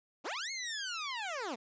15% pulse linear two-way sweep, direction up then down, 203.5 to 2192 to 203.5 Hz, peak -30 dBFS, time 0.24-1.56 s, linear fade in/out 20 ms, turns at 0.51 s, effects resampled to 16000 Hz

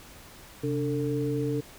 sine tone cluster, 132.8 / 291 / 446.8 Hz, C3 / D4 / A4, +26 / -16 / +27 cents, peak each -30 dBFS, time 0.63-1.61 s, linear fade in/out 10 ms, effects pink hiss -49 dBFS RMS until 1.78 s

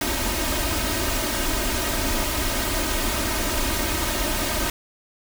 pink noise with comb filter, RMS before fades -24 dBFS, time 0.01-4.7 s, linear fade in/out 2 ms, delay 3.2 ms, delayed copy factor +0.75, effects none

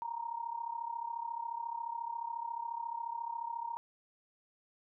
sine tone with amplitude modulation, 932.3 Hz, A#5, in tune, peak -33 dBFS, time 0.02-3.77 s, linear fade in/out 0 ms, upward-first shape sine, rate 34.2 Hz, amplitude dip 80%, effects none

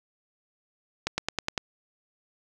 accelerating click train, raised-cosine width 0.2 ms, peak -9 dBFS, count 6, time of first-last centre 1.07-1.578 s, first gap 110 ms, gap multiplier 0.96, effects none

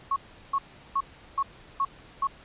sine tone bursts, 1100 Hz, C#6, 14 cents flat, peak -22 dBFS, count 6, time 0.11-2.272 s, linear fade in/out 5 ms, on 52 ms, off 370 ms, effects pink hiss -51 dBFS RMS until 2.44 s + resampled to 8000 Hz

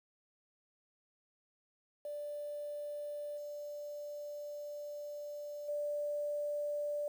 sine tone with level steps, 587.3 Hz, D5, in tune, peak -39 / -41 / -34 dBFS, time 2.05-7.08 s, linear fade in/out 2 ms, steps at 3.37 / 5.68 s, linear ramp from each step 10 ms, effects 10-bit

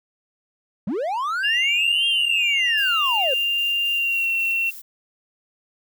triangle linear two-way sweep, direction up then down, 164.81 to 3235 to 492.1 Hz, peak -20 dBFS, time 0.87-3.34 s, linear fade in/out 5 ms, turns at 2.07 s
sine tone with pitch glide, 2794 to 2719 Hz, F7 to F7, 0 to -47 cents, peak -19 dBFS, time 1.43-4.71 s, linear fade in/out 20 ms, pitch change -47 cents, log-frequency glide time 3.91-4.31 s
violet noise with tremolo, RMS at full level -38 dBFS, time 2.77-4.82 s, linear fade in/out 10 ms, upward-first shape square, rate 3.7 Hz, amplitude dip 30%
effects none

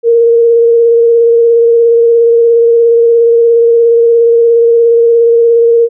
sine tone with vibrato, 465.4 Hz, A#4, 3 cents flat, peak -3 dBFS, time 0.03-5.89 s, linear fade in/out 50 ms, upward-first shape square, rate 17 Hz, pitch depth 14 cents each way, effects none

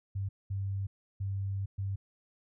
sine tone bursts at uneven times, 98 Hz, G2, in tune, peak -31 dBFS, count 4, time 0.15-0.29 / 0.5-0.87 / 1.2-1.66 / 1.78-1.96 s, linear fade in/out 10 ms, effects none

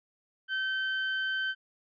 35% pulse tone, 1543 Hz, G6, 28 cents flat, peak -27 dBFS, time 0.48-1.55 s, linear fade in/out 50 ms, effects resampled to 11025 Hz

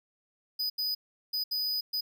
square tone bursts at uneven times, 4978 Hz, D#8, in tune, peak -29 dBFS, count 5, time 0.59-0.7 / 0.78-0.95 / 1.33-1.44 / 1.51-1.81 / 1.93-2.01 s, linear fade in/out 10 ms, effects none

